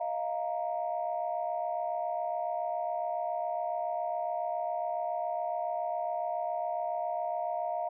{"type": "chord", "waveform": "sine", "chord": "Eb suspended second", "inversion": "none", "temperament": "equal with one note detuned", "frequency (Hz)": [631.3, 698.5, 932.3], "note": ["Eb5", "F5", "Bb5"], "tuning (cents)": [25, 0, 0], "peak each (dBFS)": [-35, -32, -38], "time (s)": [0, 7.89], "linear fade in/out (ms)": 10, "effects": ["tanh soft clip ceiling -21 dBFS"]}